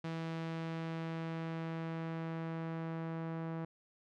sawtooth tone with low-pass filter sweep, 163.5 Hz, E3, 14 cents flat, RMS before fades -40 dBFS, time 0.04-3.65 s, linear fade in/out 5 ms, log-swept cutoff 3900 to 1400 Hz, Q 0.78, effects none

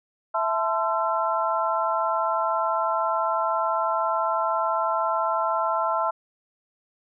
sine tone cluster, 660 / 876 / 1034 / 1344 Hz, E5 / A5 / C6 / E6, +2 / -8 / -21 / +33 cents, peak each -27 dBFS, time 0.34-6.11 s, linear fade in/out 10 ms, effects none

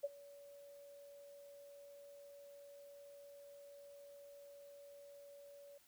sine tone with ADSR envelope, 568 Hz, C#5, 42 cents sharp, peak -34 dBFS, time 0.03-5.78 s, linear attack 15 ms, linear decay 31 ms, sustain -21 dB, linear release 6 ms, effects white hiss -70 dBFS RMS until 5.87 s

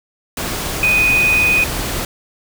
sine tone in noise, 2489 Hz, D#7, in tune, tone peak -11 dBFS, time 0.83-1.64 s, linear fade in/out 2 ms, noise pink, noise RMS -22 dBFS, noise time 0.37-2.05 s, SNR +8 dB, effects none

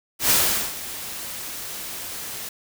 white noise with ADSR envelope, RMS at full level -17 dBFS, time 0.19-2.49 s, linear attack 110 ms, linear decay 420 ms, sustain -16 dB, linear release 4 ms, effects none

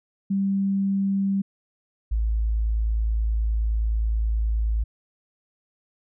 sine tone pair in turn, 196 / 54.76 Hz, G3 / A1, 0 / -8 cents, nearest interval octave + minor seventh, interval 2208 cents, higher first, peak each -20 dBFS, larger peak neither, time 0.3-1.42 / 2.11-4.84 s, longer second, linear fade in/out 10 ms, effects none

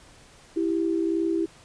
sine tone pair together, 329.6 / 392 Hz, E4 / G4, 0 / 0 cents, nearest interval minor third, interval 300 cents, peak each -23 / -28 dBFS, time 0.56-1.46 s, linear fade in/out 10 ms, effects pink hiss -52 dBFS RMS until 1.64 s + resampled to 22050 Hz

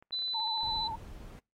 clicks, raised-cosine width 0.5 ms, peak -40 dBFS, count 11, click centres 0.025 / 0.108 / 0.142 / 0.19 / 0.222 / 0.28 / 0.335 / 0.4 / 0.475 / 0.577 / 0.608 s
sine tone, 4000 Hz, B7, 21 cents sharp, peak -31 dBFS, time 0.12-0.88 s, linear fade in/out 10 ms
sine tone with vibrato, 896 Hz, A5, 31 cents sharp, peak -34 dBFS, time 0.34-0.96 s, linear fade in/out 10 ms, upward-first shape triangle, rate 15 Hz, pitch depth 85 cents each way
brown noise, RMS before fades -46 dBFS, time 0.63-1.39 s, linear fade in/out 0 ms
effects noise-tail reverb RT60 0.3 s tail -26 dB re dry + AAC 48 kbps

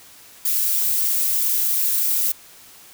violet noise with flanger, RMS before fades -20 dBFS, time 0.45-2.32 s, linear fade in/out 5 ms, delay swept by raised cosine 0.84 to 6.24 ms, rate 3.1 Hz, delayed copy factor +0.6, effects white hiss -46 dBFS RMS until 2.93 s

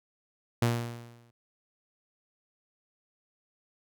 sawtooth tone with exponential decay, 118.2 Hz, A#2, 24 cents sharp, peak -18 dBFS, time 0.62-1.31 s, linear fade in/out 5 ms, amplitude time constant 150 ms, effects none

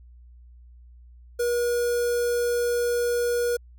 square tone with notch filter, 480 Hz, B4, 49 cents flat, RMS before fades -24 dBFS, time 1.39-3.57 s, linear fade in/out 10 ms, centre 2700 Hz, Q 0.74, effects added 60 Hz sine -46 dBFS peak until 3.78 s

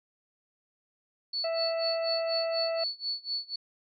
sine tone with tremolo, 4439 Hz, C#8, 2 cents sharp, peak -28 dBFS, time 1.33-3.56 s, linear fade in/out 5 ms, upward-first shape sine, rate 4.1 Hz, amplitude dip 95%
harmonic tone, 659.3 Hz, E5, in tune, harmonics 1 / 2 / 3 / 4, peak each -28 / -43 / -46 / -44 dBFS, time 1.44-2.84 s, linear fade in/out 5 ms
effects none

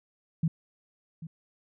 sine tone with echo, 162.1 Hz, E3, 29 cents flat, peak -22 dBFS, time 0.43-0.48 s, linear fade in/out 5 ms, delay 790 ms, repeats 1, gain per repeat -15 dB, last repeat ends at 1.27 s, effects none

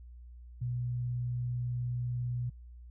sine tone, 122.6 Hz, B2, 12 cents flat, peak -31 dBFS, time 0.61-2.5 s, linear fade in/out 10 ms, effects added 60 Hz sine -47 dBFS peak until 2.9 s

